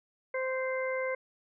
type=harmonic tone; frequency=520 Hz; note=C5; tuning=11 cents flat; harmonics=1 / 2 / 3 / 4; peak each=-31 / -40 / -41 / -37 dBFS; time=0.34-1.15 s; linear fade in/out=5 ms; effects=none